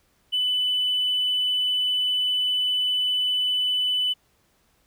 sine tone with hard clipping, 2995 Hz, F#7, 20 cents sharp, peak -21 dBFS, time 0.32-4.14 s, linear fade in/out 20 ms, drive 1 dB, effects pink hiss -65 dBFS RMS until 4.86 s

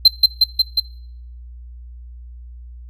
triangle tone with echo, 4112 Hz, C8, 31 cents flat, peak -3 dBFS, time 0.05-0.08 s, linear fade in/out 5 ms, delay 180 ms, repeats 4, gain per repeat -2 dB, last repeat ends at 0.8 s, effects noise-tail reverb RT60 0.7 s tail -23 dB re dry + added 60 Hz sine -34 dBFS peak until 2.89 s

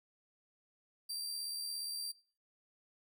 sawtooth tone with amplitude modulation, 4705 Hz, D8, 2 cents sharp, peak -34 dBFS, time 1.09-2.12 s, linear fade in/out 10 ms, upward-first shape sine, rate 77.2 Hz, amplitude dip 35%, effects noise-tail reverb RT60 0.4 s tail -21 dB re dry

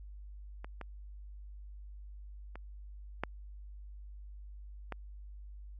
clicks, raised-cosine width 0.5 ms, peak -29 / -27 / -30 / -17 / -23 dBFS, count 5, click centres 0.645 / 0.813 / 2.556 / 3.236 / 4.923 s, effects added 50 Hz sine -45 dBFS peak until 5.79 s + MP3 96 kbps

